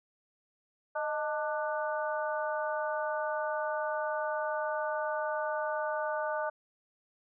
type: harmonic tone with a mistuned harmonic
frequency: 296.7 Hz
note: D4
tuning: 18 cents sharp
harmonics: 2 / 3 / 4 / 5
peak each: -33 / -36 / -39 / -38 dBFS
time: 0.95-6.5 s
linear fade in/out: 10 ms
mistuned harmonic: 2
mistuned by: +68 cents
effects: none